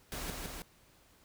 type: noise with echo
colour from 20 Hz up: pink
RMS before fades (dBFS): -40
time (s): 0.12-0.3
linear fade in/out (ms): 0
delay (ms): 160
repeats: 2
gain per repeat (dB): -2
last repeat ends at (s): 0.62
effects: pink hiss -64 dBFS RMS until 1.24 s